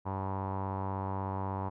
sawtooth tone with low-pass filter, 96.4 Hz, G2, 28 cents flat, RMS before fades -35 dBFS, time 0.05-1.7 s, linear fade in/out 20 ms, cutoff 950 Hz, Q 5.7, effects none

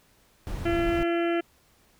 brown noise, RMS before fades -32 dBFS, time 0.47-1.03 s, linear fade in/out 0 ms
harmonic tone, 340.1 Hz, F4, 46 cents flat, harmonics 1 / 2 / 4 / 5 / 6 / 7 / 8 / 9, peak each -24 / -30 / -36 / -38 / -40 / -41 / -42 / -43 dBFS, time 0.65-1.41 s, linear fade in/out 10 ms
effects pink hiss -62 dBFS RMS until 1.99 s

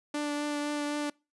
sawtooth tone with vibrato, 293.7 Hz, D4, in tune, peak -26 dBFS, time 0.14-1.1 s, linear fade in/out 5 ms, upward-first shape triangle, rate 3.9 Hz, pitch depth 14 cents each way, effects noise-tail reverb RT60 0.3 s tail -26 dB re dry + resampled to 24000 Hz

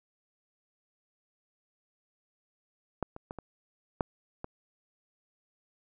clicks, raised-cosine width 1 ms, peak -16 / -28 / -24 / -26 / -13 / -23 dBFS, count 6, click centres 3.027 / 3.164 / 3.309 / 3.387 / 4.008 / 4.444 s, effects none

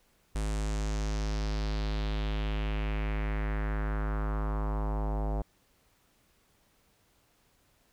square tone with low-pass filter sweep, 52.4 Hz, G#1, 16 cents sharp, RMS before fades -31 dBFS, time 0.35-5.42 s, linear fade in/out 5 ms, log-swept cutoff 9000 to 740 Hz, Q 2.5, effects pink hiss -68 dBFS RMS until 7.92 s

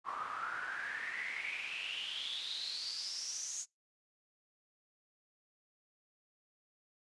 pink noise with band-pass filter sweep, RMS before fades -41 dBFS, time 0.04-3.66 s, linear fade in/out 50 ms, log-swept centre 1100 to 6800 Hz, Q 9.1, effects noise-tail reverb RT60 0.2 s tail -26 dB re dry + resampled to 24000 Hz

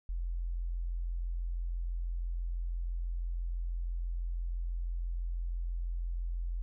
sine tone, 43.03 Hz, F1, 25 cents flat, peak -32 dBFS, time 0.09-6.62 s, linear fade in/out 0 ms, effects none

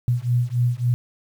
sine beating tone pair, 120.2 / 123.8 Hz, B2 / B2, -46 / +5 cents, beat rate 3.6 Hz, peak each -21 dBFS, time 0.08-0.94 s, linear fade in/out 0 ms, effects 8-bit

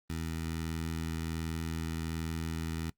15% pulse tone with notch filter, 81.3 Hz, E2, 23 cents flat, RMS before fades -36 dBFS, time 0.1-2.9 s, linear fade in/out 0 ms, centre 630 Hz, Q 0.82, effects noise-tail reverb RT60 0.1 s tail -20 dB re dry + Opus 32 kbps

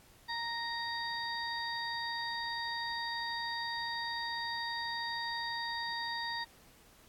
harmonic tone, 932.3 Hz, A#5, in tune, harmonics 1 / 2 / 4 / 5, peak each -39 / -39 / -43 / -42 dBFS, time 0.28-6.45 s, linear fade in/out 20 ms, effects pink hiss -61 dBFS RMS until 7.08 s + AAC 64 kbps

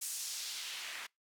white noise with band-pass filter sweep, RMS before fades -42 dBFS, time 0.01-1.07 s, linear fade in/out 10 ms, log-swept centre 8800 to 1800 Hz, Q 1.2, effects noise-tail reverb RT60 0.2 s tail -26 dB re dry

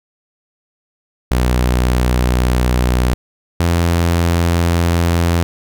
sawtooth tone pair in turn, 61.74 / 85.21 Hz, B1 / F2, 0 / -42 cents, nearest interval tritone, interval 558 cents, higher second, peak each -8 / -8 dBFS, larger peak neither, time 1.31-3.14 / 3.6-5.43 s, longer neither, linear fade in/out 0 ms, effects none

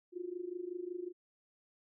sine tone with amplitude modulation, 356.3 Hz, F4, 35 cents sharp, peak -35 dBFS, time 0.12-1.13 s, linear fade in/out 50 ms, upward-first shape sine, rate 25.4 Hz, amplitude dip 85%, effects none

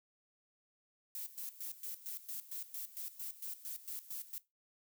violet noise with tremolo, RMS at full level -43 dBFS, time 1.15-4.38 s, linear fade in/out 0 ms, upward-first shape square, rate 4.4 Hz, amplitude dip 80%, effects noise-tail reverb RT60 0.2 s tail -18 dB re dry

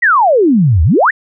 sine exponential two-way sweep, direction down then up, 2004 to 73.42 to 2004 Hz, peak -6 dBFS, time 0.02-1.11 s, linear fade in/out 10 ms, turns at 0.83 s, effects none

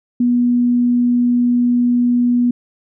sine tone, 243.1 Hz, B3, 27 cents flat, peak -11 dBFS, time 0.2-2.51 s, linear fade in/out 5 ms, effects none

